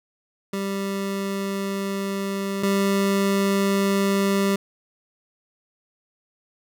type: tone pair in turn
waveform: 25% pulse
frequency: 196.6 / 197.29 Hz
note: G3 / G3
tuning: +5 / +11 cents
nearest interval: unison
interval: 6 cents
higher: second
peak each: -21 / -15 dBFS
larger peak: second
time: 0.53-2.63 / 2.63-4.56 s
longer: first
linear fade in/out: 5 ms
effects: none